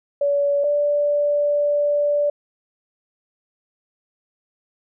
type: tone pair in turn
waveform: sine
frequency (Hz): 570 / 583.3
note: C#5 / D5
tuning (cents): +48 / -12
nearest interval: unison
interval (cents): 40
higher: second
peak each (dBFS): -16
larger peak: neither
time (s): 0.21-0.64 / 0.64-2.3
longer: second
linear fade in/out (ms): 5
effects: none